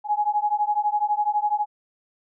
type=beating tone pair; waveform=sine; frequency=830.6 / 842.6 Hz; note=G#5 / G#5; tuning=0 / +25 cents; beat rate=12 Hz; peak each=-23 dBFS; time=0.04-1.66 s; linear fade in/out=50 ms; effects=none